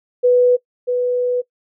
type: tone pair in turn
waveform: sine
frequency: 493.9 / 493.9 Hz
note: B4 / B4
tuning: 0 / 0 cents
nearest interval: unison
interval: 0 cents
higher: neither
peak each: -9 / -15 dBFS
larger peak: first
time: 0.23-0.57 / 0.87-1.42 s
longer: second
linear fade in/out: 20 ms
effects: noise-tail reverb RT60 0.1 s tail -21 dB re dry